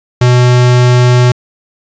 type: tone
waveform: square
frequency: 123.8 Hz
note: B2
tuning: 5 cents sharp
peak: -5 dBFS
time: 0.21-1.32 s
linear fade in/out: 5 ms
effects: resampled to 16000 Hz + 7-bit